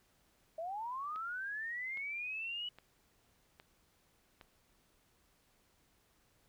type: linear sweep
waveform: sine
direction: up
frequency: 627 to 2960 Hz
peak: -38 dBFS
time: 0.58-2.69 s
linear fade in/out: 5 ms
type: click train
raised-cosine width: 0.3 ms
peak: -37 dBFS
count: 5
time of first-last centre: 1.16-4.412 s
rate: 1.23 Hz
effects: pink hiss -72 dBFS RMS until 6.48 s